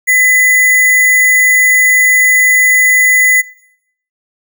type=tone with sample-and-hold; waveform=sine; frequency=2006 Hz; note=B6; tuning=26 cents sharp; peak=-6 dBFS; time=0.07-3.42 s; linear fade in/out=20 ms; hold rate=8820 Hz; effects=noise-tail reverb RT60 0.7 s tail -19 dB re dry